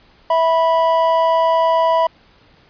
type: tone pair together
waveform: triangle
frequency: 654.7 / 984 Hz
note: E5 / B5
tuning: -12 / -7 cents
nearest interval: perfect fifth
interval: 705 cents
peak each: -13 dBFS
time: 0.3-2.07 s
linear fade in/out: 5 ms
effects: pink hiss -51 dBFS RMS until 2.69 s + resampled to 11025 Hz